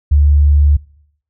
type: tone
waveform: sine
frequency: 72.8 Hz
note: D2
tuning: 15 cents flat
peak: -6 dBFS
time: 0.11-0.77 s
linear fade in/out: 10 ms
effects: noise-tail reverb RT60 0.7 s tail -24 dB re dry